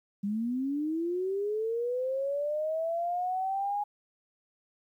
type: linear sweep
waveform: sine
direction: up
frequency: 196 to 830.6 Hz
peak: -28 dBFS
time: 0.23-3.84 s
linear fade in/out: 10 ms
effects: 11-bit